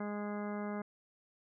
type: harmonic tone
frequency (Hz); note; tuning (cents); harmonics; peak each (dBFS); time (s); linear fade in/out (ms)
206.9; G#3; -6; 1 / 2 / 3 / 4 / 5 / 6 / 7 / 8 / 10; -38 / -44 / -45 / -48 / -51 / -50 / -54 / -54 / -55; 0-0.82; 5
effects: none